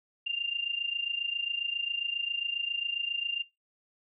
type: tone with amplitude modulation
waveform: sine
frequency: 2794 Hz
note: F7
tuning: in tune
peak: -26 dBFS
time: 0.26-3.43 s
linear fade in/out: 10 ms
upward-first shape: sine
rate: 27.4 Hz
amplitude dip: 80%
effects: noise-tail reverb RT60 0.2 s tail -19 dB re dry